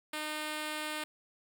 5% pulse tone, 305.5 Hz, D#4, 32 cents flat, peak -24 dBFS, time 0.13-1.04 s, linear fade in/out 5 ms, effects none

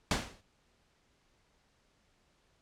pink noise with exponential decay, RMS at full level -26 dBFS, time 0.11-0.41 s, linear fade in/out 1 ms, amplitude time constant 65 ms, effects pink hiss -71 dBFS RMS until 2.61 s + low-pass 7000 Hz 12 dB/octave

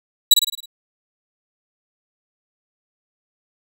sawtooth tone with echo, 3906 Hz, B7, 20 cents flat, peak -3 dBFS, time 0.31-0.34 s, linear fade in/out 5 ms, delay 53 ms, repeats 6, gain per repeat -5 dB, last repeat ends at 0.658 s, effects none

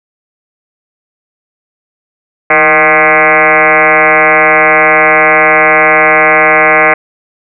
sine tone with frequency modulation, 1371 Hz, F6, 32 cents flat, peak -3 dBFS, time 2.5-6.94 s, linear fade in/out 5 ms, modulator 150 Hz, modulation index 6.1, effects none

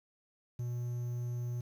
triangle tone with quantisation, 121.1 Hz, B2, 34 cents flat, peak -32 dBFS, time 0.59-1.61 s, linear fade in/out 5 ms, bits 10, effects none

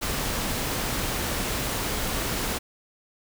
pink noise, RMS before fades -28 dBFS, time 0.01-2.59 s, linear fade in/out 20 ms, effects none

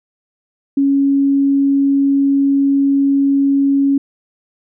sine tone, 277.2 Hz, C#4, in tune, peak -10 dBFS, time 0.77-3.98 s, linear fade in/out 5 ms, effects none

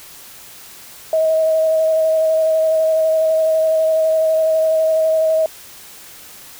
sine tone with vibrato, 637 Hz, D#5, 41 cents sharp, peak -12 dBFS, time 1.13-5.46 s, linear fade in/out 2 ms, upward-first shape square, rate 12 Hz, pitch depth 11 cents each way, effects white hiss -39 dBFS RMS until 6.59 s

